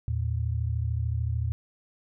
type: tone pair together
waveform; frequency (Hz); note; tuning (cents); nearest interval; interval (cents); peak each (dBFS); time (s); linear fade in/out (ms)
sine; 80.6 / 114.11; E2 / A#2; -38 / -36; tritone; 602; -28 / -28; 0.08-1.52; 0
effects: none